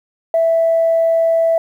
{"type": "tone", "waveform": "sine", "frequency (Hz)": 659.3, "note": "E5", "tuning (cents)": 0, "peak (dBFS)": -10, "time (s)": [0.34, 1.58], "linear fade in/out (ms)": 2, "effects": ["tanh soft clip ceiling -6 dBFS", "8-bit"]}